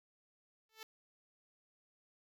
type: tone with exponential growth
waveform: 5% pulse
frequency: 440.2 Hz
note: A4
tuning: 1 cent sharp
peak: -33 dBFS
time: 0.69-0.83 s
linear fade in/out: 2 ms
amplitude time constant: 30 ms
effects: none